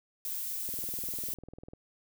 violet noise, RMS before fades -36 dBFS, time 0.25-1.34 s, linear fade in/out 0 ms
click train, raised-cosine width 2 ms, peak -33 dBFS, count 22, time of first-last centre 0.69-1.735 s, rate 20.1 Hz
effects none

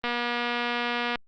click train, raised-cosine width 0.3 ms, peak -12 dBFS, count 269, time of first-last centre 0.04-1.157 s, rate 240 Hz, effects low-pass 4000 Hz 12 dB/octave + Opus 32 kbps

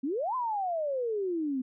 sine exponential two-way sweep, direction up then down, 250.1 to 1045 to 250.1 Hz, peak -28 dBFS, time 0.03-1.62 s, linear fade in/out 10 ms, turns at 0.35 s, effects none

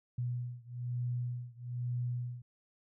sine beating tone pair, 121.9 / 123 Hz, B2 / B2, -22 / -7 cents, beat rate 1.1 Hz, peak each -37 / -38 dBFS, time 0.18-2.42 s, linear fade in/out 5 ms, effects none

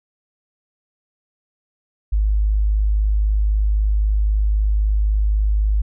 sine tone, 51.91 Hz, G#1, in tune, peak -14 dBFS, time 2.12-5.82 s, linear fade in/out 10 ms, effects none

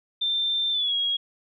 sine tone with pitch glide, 3575 to 3297 Hz, A7 to G#7, +27 to -13 cents, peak -22 dBFS, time 0.21-1.17 s, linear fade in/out 10 ms, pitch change -140 cents, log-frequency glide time 0.71-0.94 s, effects none

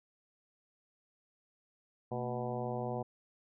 harmonic tone with a mistuned harmonic, 123.47 Hz, B2, in tune, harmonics 1 / 2 / 3 / 4 / 5 / 6 / 7 / 8, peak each -40 / -42 / -43 / -41 / -43 / -42 / -47 / -49 dBFS, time 2.11-3.03 s, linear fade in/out 10 ms, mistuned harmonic 2, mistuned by -120 cents, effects none

